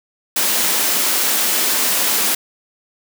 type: high-pass noise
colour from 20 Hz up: white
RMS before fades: -17 dBFS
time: 0.36-2.35 s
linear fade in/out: 5 ms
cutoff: 180 Hz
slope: 48 dB/octave
effects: none